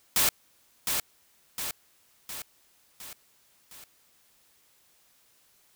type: noise with echo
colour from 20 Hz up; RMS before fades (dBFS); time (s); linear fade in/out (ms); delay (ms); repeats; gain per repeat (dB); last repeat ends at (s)
white; -23; 0.16-0.29; 2; 710; 5; -5; 3.84
effects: white hiss -64 dBFS RMS until 5.75 s